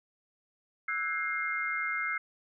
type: tone cluster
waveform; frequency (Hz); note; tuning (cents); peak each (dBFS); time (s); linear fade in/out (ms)
sine; 1317 / 1485 / 1636 / 2118; E6 / F#6 / G#6 / C7; -2 / +6 / -26 / +21; -36 / -38 / -38 / -32; 0.88-2.18; 5
effects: none